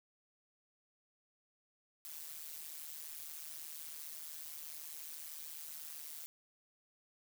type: noise with amplitude modulation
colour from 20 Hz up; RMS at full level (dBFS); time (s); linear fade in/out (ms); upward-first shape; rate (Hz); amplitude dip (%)
blue; -44; 2.05-6.26; 0; sine; 154; 90
effects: none